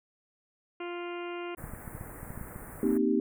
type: harmonic tone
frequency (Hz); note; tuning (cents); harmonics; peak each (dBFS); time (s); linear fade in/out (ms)
349.2; F4; 0; 1 / 2 / 3 / 4 / 5 / 6 / 7 / 8 / 9; -36 / -44 / -45 / -46 / -57 / -49 / -49 / -49 / -61; 0.8-1.55; 5
type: band-stop noise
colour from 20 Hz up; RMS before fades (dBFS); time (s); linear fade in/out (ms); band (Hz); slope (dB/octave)
pink; -45; 1.57-2.98; 10; 2000 to 8600; 48
type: clicks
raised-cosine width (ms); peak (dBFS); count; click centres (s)
5; -28; 10; 1.641 / 1.736 / 1.878 / 1.951 / 2.011 / 2.231 / 2.305 / 2.376 / 2.413 / 2.561
type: chord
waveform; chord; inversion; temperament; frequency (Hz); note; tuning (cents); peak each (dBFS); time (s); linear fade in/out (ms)
sine; C minor seventh; third; equal; 233.1 / 261.6 / 311.1 / 392; Bb3 / C4 / Eb4 / G4; 0 / 0 / 0 / 0; -29; 2.83-3.2; 2
effects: none